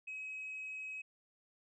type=tone; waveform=sine; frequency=2548 Hz; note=D#7; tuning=41 cents sharp; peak=-40 dBFS; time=0.07-1.02 s; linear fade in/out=10 ms; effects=tanh soft clip ceiling -38 dBFS